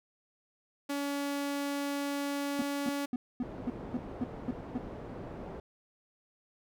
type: tone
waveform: sawtooth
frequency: 283.3 Hz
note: C#4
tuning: 38 cents sharp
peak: -28 dBFS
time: 0.89-3.06 s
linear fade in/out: 10 ms
type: tone bursts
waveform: triangle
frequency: 246.9 Hz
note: B3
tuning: in tune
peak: -27 dBFS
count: 9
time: 2.59-4.78 s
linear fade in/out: 2 ms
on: 30 ms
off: 240 ms
type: low-pass noise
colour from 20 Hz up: white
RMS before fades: -43 dBFS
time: 3.42-5.6 s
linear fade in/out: 2 ms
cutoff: 490 Hz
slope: 12 dB/octave
effects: none